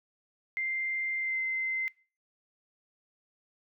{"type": "tone with pitch glide", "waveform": "sine", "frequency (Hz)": [2093, 2071], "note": ["C7", "C7"], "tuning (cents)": [0, -18], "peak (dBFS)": -29, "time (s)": [0.57, 1.88], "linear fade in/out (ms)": 0, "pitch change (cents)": -18, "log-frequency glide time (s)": [1.18, 1.39], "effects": ["noise-tail reverb RT60 0.4 s tail -24 dB re dry"]}